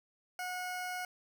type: tone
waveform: 20% pulse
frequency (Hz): 728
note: F#5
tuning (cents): -28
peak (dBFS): -32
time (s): 0.39-1.05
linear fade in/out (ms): 2
effects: none